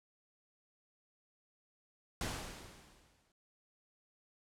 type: noise with exponential decay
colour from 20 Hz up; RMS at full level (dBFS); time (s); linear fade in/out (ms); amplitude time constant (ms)
pink; -37; 2.21-3.32; 2; 240
effects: low-pass 10000 Hz 12 dB/octave